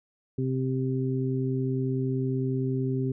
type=harmonic tone; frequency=130.81 Hz; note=C3; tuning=in tune; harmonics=1 / 2 / 3; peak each=-27 / -30 / -32 dBFS; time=0.38-3.12 s; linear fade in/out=5 ms; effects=none